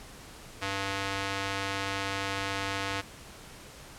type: tone with band-pass filter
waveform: square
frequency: 98 Hz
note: G2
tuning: in tune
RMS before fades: -33 dBFS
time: 0.61-3.02 s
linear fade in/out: 20 ms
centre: 2400 Hz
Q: 0.63
effects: pink hiss -48 dBFS RMS until 3.98 s + low-pass 11000 Hz 12 dB/octave